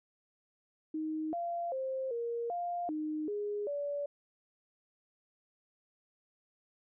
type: tone with pitch steps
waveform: sine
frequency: 312.6 / 688 / 527 / 469 / 700 / 307.4 / 413.4 / 575 Hz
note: D#4 / F5 / C5 / A#4 / F5 / D#4 / G#4 / D5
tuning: +8 / -26 / +12 / +11 / +4 / -21 / -8 / -37 cents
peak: -33 dBFS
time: 0.94-4.06 s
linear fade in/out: 5 ms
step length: 390 ms
effects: none